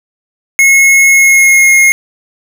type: tone with pitch glide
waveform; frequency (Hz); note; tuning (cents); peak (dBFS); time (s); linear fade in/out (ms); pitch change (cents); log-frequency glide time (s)
square; 2174 to 2147; C#7 to C7; -34 to +44; -4; 0.59-1.92; 0; -22; 1.08-1.74
effects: none